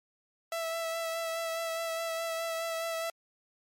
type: tone with vibrato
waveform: sawtooth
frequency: 659.3 Hz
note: E5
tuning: in tune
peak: -28 dBFS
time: 0.52-3.1 s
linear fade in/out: 2 ms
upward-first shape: sine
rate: 4.8 Hz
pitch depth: 18 cents each way
effects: MP3 64 kbps